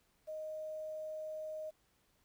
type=tone with quantisation; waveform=sine; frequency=622.3 Hz; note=D#5; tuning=in tune; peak=-40 dBFS; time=0.27-1.71 s; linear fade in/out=20 ms; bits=11; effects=pink hiss -74 dBFS RMS until 2.24 s